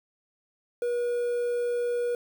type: tone with quantisation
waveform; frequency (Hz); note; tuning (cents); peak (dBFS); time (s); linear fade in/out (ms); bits
triangle; 482.1; B4; -42; -23; 0.82-2.15; 2; 8
effects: none